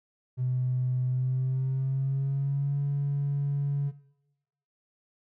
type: tone with pitch glide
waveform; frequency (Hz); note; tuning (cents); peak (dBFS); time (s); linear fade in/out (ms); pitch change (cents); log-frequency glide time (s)
triangle; 126.9 to 141.62; B2 to C#3; +47 to +37; -21; 0.37-3.92; 50; +190; 1.06-2.76
effects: noise-tail reverb RT60 0.9 s tail -21 dB re dry + tanh soft clip ceiling -23 dBFS